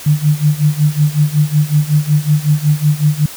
sine tone with tremolo, 149.8 Hz, D3, 35 cents sharp, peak -6 dBFS, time 0.06-3.26 s, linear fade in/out 5 ms, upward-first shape sine, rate 5.4 Hz, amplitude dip 90%, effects white hiss -31 dBFS RMS until 3.36 s

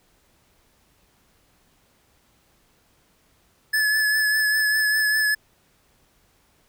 square tone with vibrato, 1722 Hz, A6, 38 cents flat, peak -19 dBFS, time 3.73-5.35 s, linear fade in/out 10 ms, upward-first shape triangle, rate 5 Hz, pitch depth 28 cents each way, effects pink hiss -62 dBFS RMS until 6.68 s

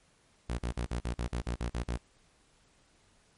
sawtooth tone bursts, 59.4 Hz, A#1, 33 cents sharp, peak -27 dBFS, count 11, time 0.49-1.975 s, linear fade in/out 10 ms, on 95 ms, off 44 ms, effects pink hiss -66 dBFS RMS until 3.37 s + MP3 48 kbps

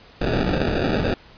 white noise with sample-and-hold, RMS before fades -21 dBFS, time 0.21-1.14 s, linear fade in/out 5 ms, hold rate 1050 Hz, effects pink hiss -48 dBFS RMS until 1.37 s + resampled to 11025 Hz

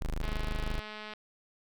30% pulse tone, 25.96 Hz, G#0, in tune, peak -28 dBFS, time 0.01-0.8 s, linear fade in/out 10 ms
click train, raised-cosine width 0.3 ms, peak -27 dBFS, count 194, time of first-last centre 0.23-1.136 s, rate 213 Hz
effects none

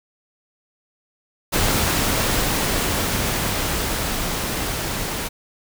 pink noise with level ramp, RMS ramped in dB -19 to -26 dBFS, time 1.52-5.29 s, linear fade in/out 20 ms, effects none

